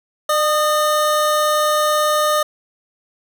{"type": "tone pair together", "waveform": "square", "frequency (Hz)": [603, 1231.3], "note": ["D5", "D#6"], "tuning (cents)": [46, -18], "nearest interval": "octave", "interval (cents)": 1236, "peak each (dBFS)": -18, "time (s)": [0.29, 2.43], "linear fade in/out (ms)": 5, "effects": []}